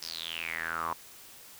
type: tone with band-pass filter sweep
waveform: sawtooth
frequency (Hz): 82.41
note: E2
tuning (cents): 0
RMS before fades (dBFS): -36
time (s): 0.02-0.93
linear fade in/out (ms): 0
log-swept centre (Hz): 5300 to 1000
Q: 8.3
effects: white hiss -51 dBFS RMS until 1.59 s